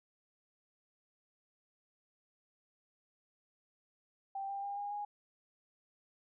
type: tone with pitch steps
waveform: sine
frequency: 784 / 794 / 804.2 / 814.5 / 824.9 Hz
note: G5 / G5 / G5 / G#5 / G#5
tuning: 0 / +22 / +44 / -34 / -12 cents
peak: -37 dBFS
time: 4.35-5.05 s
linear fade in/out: 5 ms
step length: 140 ms
effects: none